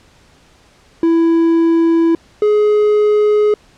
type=tone pair in turn; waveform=triangle; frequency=331.4 / 420.4 Hz; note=E4 / G#4; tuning=+9 / +21 cents; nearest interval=major third; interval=412 cents; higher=second; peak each=-7 dBFS; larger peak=neither; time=1.03-2.15 / 2.42-3.54 s; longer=neither; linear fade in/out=2 ms; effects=pink hiss -49 dBFS RMS until 3.77 s + low-pass 7000 Hz 12 dB/octave